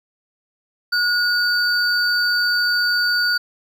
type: tone pair together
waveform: triangle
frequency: 1449 / 4594 Hz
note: F#6 / D8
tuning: -37 / -39 cents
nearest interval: octave + minor sixth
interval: 1998 cents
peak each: -16 / -19 dBFS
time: 0.92-3.38 s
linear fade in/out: 10 ms
effects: none